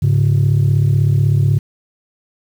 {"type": "tone pair together", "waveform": "sine", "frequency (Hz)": [103.83, 139.96], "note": ["G#2", "C#3"], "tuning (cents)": [0, 17], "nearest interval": "perfect fourth", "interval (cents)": 517, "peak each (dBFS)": -11, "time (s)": [0.02, 1.59], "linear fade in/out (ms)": 10, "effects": ["tanh soft clip ceiling -7 dBFS", "7-bit"]}